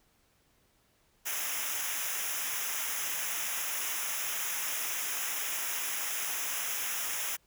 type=noise with comb filter; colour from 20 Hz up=white; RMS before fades=-34 dBFS; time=1.25-7.37 s; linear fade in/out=20 ms; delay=0.23 ms; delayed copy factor=-0.85; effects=pink hiss -69 dBFS RMS until 7.46 s